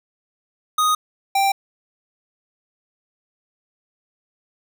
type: tone pair in turn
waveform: square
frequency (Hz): 1244.5 / 785.5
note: D#6 / G5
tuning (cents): 0 / +3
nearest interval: minor sixth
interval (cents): 797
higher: first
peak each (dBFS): -16 / -16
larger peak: neither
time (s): 0.78-0.95 / 1.35-1.52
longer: neither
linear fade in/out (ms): 5
effects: none